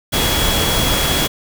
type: tone in noise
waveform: sine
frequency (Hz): 3340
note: G#7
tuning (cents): +9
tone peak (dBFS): -21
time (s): 0.12-1.28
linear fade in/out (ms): 20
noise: pink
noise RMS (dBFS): -17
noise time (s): 0.12-1.28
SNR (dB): -7
effects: none